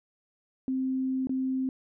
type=tone with dropouts; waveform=sine; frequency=261.6 Hz; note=C4; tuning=in tune; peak=-26 dBFS; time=0.68-1.69 s; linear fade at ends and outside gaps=1 ms; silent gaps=1.271-1.294 s; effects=none